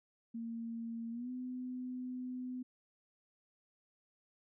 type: tone with pitch glide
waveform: sine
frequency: 230 to 252.3 Hz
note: A#3 to B3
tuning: -23 to +37 cents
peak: -39 dBFS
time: 0.34-2.63 s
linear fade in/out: 10 ms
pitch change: +160 cents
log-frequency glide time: 1.11-1.3 s
effects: none